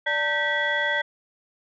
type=tone cluster; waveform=sine; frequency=586 / 900 / 1554 / 1946 / 3360 Hz; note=D5 / A5 / G6 / B6 / G#7; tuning=-4 / +39 / -16 / -26 / +19 cents; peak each=-29 / -30 / -27 / -24 / -32 dBFS; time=0.06-1.02 s; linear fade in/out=10 ms; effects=tanh soft clip ceiling -12 dBFS